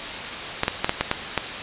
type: clicks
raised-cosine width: 0.3 ms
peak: -3 dBFS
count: 7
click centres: 0.634 / 0.681 / 0.845 / 0.894 / 1.01 / 1.114 / 1.377 s
effects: white hiss -30 dBFS RMS until 1.62 s + resampled to 8000 Hz